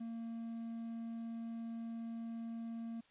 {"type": "tone", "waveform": "triangle", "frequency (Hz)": 229.3, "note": "A#3", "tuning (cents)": -28, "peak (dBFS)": -39, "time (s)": [0, 3.01], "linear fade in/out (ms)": 10, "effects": ["white hiss -69 dBFS RMS until 3.1 s", "resampled to 8000 Hz"]}